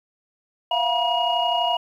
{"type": "tone cluster", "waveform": "sine", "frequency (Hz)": [682, 714, 961, 2874], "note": ["F5", "F5", "B5", "F7"], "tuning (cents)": [-41, 38, -48, 49], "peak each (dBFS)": -24, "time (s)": [0.71, 1.77], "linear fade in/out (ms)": 5, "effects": ["tanh soft clip ceiling -10 dBFS", "9-bit"]}